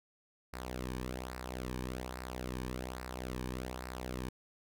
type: tone with flanger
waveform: sawtooth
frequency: 63 Hz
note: B1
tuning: 35 cents sharp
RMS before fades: -41 dBFS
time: 0.53-4.29 s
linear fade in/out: 5 ms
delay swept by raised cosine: 0.3 to 1.5 ms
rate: 1.2 Hz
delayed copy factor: -0.65
effects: none